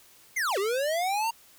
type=linear two-way sweep; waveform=square; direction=down then up; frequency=2191 to 373.8 to 936 Hz; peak=-26 dBFS; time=0.36-1.31 s; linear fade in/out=10 ms; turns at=0.58 s; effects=white hiss -56 dBFS RMS until 1.58 s